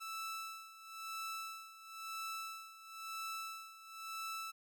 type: tone with tremolo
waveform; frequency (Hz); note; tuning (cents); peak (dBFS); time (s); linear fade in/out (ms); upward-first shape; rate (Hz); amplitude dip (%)
sawtooth; 1319; E6; +1; -37; 0-4.52; 20; sine; 0.99; 80
effects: none